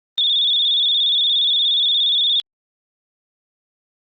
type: tone with vibrato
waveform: sine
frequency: 3520 Hz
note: A7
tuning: in tune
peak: -14 dBFS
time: 0.18-2.4 s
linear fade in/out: 0 ms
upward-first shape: square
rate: 17 Hz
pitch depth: 58 cents each way
effects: Opus 24 kbps